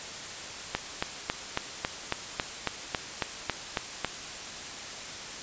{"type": "click train", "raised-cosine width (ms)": 0.3, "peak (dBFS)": -10, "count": 13, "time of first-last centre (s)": [0.75, 4.047], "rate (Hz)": 3.64, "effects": ["white hiss -39 dBFS RMS until 5.42 s", "resampled to 16000 Hz"]}